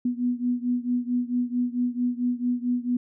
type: beating tone pair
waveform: sine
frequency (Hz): 243.8 / 248.3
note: B3 / B3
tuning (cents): -22 / +9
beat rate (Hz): 4.5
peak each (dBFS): -25 / -27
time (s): 0.05-2.97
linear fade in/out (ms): 5
effects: none